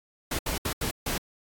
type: noise bursts at uneven times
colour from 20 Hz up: pink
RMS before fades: -29 dBFS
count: 5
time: 0.31-0.39 / 0.46-0.58 / 0.65-0.73 / 0.81-0.91 / 1.06-1.18 s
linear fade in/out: 5 ms
effects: AAC 64 kbps

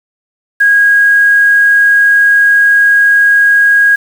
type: tone with quantisation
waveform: sine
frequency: 1641 Hz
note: G#6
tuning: 21 cents flat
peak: -4 dBFS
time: 0.6-3.96 s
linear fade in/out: 10 ms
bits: 5
effects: none

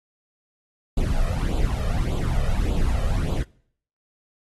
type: noise with flanger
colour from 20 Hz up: brown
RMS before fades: -22 dBFS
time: 0.97-3.43 s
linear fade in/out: 5 ms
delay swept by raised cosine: 0.26 to 1.66 ms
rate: 1.7 Hz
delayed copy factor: +0.75
effects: noise-tail reverb RT60 0.6 s tail -23 dB re dry + AAC 32 kbps

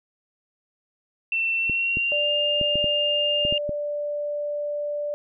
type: tone with pitch glide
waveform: sine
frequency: 2689 to 2810 Hz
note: E7 to F7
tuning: +34 to +10 cents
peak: -21 dBFS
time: 1.32-3.58 s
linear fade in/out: 2 ms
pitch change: +76 cents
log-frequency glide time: 1.55-2.31 s
type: clicks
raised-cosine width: 3 ms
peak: -18 dBFS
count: 8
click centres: 1.697 / 1.971 / 2.613 / 2.756 / 2.843 / 3.451 / 3.525 / 3.693 s
type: tone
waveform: sine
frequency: 587.3 Hz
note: D5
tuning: in tune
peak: -25 dBFS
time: 2.12-5.14 s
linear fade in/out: 0 ms
effects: none

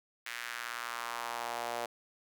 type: tone with high-pass filter sweep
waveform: sawtooth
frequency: 118.7 Hz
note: A#2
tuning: 32 cents sharp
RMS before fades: -39 dBFS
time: 0.26-1.86 s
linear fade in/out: 5 ms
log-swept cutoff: 1900 to 620 Hz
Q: 2.1
effects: none

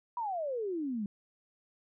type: exponential sweep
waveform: sine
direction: down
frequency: 991 to 196 Hz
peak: -32 dBFS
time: 0.17-1.06 s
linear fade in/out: 2 ms
effects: none

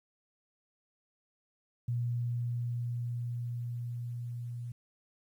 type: tone with level ramp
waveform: sine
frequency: 120 Hz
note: B2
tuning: 49 cents flat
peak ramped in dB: -29 to -37 dBFS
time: 1.88-4.72 s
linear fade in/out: 5 ms
effects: 11-bit

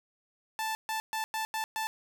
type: tone bursts at uneven times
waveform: sawtooth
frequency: 880 Hz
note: A5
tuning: in tune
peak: -27 dBFS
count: 6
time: 0.59-0.75 / 0.89-1 / 1.13-1.24 / 1.34-1.45 / 1.54-1.64 / 1.76-1.87 s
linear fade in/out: 0 ms
effects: none

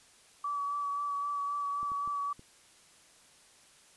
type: tone with vibrato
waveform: sine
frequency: 1146 Hz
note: D6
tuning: 43 cents flat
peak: -31 dBFS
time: 0.44-2.33 s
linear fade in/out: 5 ms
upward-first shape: sine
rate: 3.8 Hz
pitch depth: 19 cents each way
type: clicks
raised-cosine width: 3 ms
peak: -38 dBFS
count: 4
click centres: 1.83 / 1.918 / 2.076 / 2.394 s
effects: white hiss -60 dBFS RMS until 3.96 s + resampled to 24000 Hz

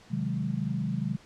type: chord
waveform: sine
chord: Ab dominant seventh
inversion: first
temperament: equal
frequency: 130.81 / 155.56 / 185 / 207.7 Hz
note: C3 / Eb3 / Gb3 / Ab3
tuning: 0 / 0 / 0 / 0 cents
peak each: -33 dBFS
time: 0.1-1.17 s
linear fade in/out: 20 ms
effects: pink hiss -55 dBFS RMS until 1.25 s + low-pass 6000 Hz 12 dB/octave

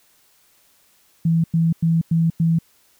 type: tone bursts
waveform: sine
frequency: 164.81 Hz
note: E3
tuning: in tune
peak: -14 dBFS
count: 5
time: 1.25-2.588 s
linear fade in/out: 5 ms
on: 190 ms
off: 97 ms
effects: white hiss -58 dBFS RMS until 2.99 s

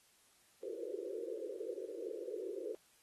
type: band-pass noise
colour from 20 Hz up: white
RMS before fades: -43 dBFS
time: 0.63-2.75 s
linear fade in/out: 0 ms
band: 340 to 520 Hz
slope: 96 dB/octave
effects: white hiss -69 dBFS RMS until 3.02 s + AAC 32 kbps

